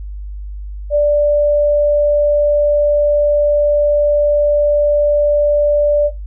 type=tone; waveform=sine; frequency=587.3 Hz; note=D5; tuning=in tune; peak=-9 dBFS; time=0.9-6.11 s; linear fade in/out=50 ms; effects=noise-tail reverb RT60 0.2 s tail -17 dB re dry + added 50 Hz sine -24 dBFS peak until 6.26 s